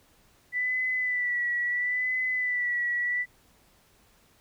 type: tone with vibrato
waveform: sine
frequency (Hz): 1975.5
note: B6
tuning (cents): 0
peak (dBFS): -25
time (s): 0.52-3.26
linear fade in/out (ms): 50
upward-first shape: sine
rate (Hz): 0.74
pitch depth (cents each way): 39
effects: pink hiss -62 dBFS RMS until 4.4 s